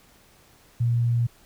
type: tone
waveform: sine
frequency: 118.5 Hz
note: A#2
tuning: 29 cents sharp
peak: -19 dBFS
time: 0.8-1.27 s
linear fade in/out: 10 ms
effects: pink hiss -56 dBFS RMS until 1.45 s